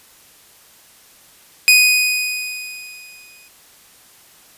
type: tone with exponential decay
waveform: sawtooth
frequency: 2489 Hz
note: D#7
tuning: in tune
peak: -3 dBFS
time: 1.68-3.48 s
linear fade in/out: 0 ms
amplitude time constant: 390 ms
effects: white hiss -48 dBFS RMS until 4.57 s + resampled to 32000 Hz